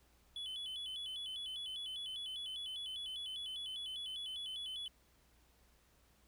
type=tone with vibrato; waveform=triangle; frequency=3219 Hz; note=G7; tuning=45 cents sharp; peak=-40 dBFS; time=0.36-4.88 s; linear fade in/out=2 ms; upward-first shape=square; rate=5 Hz; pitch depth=94 cents each way; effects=added 60 Hz sine -70 dBFS peak until 6.27 s + pink hiss -71 dBFS RMS until 6.27 s